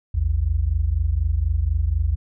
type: tone pair together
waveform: sine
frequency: 57.43 / 81.5 Hz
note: A#1 / E2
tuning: -25 / -19 cents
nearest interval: tritone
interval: 606 cents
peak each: -21 / -20 dBFS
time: 0.14-2.16 s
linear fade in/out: 10 ms
effects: none